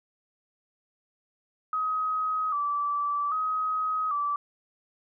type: tone with vibrato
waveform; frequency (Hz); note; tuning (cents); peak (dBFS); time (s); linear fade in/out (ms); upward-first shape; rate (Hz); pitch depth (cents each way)
sine; 1211; D#6; -47; -25; 1.73-4.36; 2; square; 0.63; 74
effects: none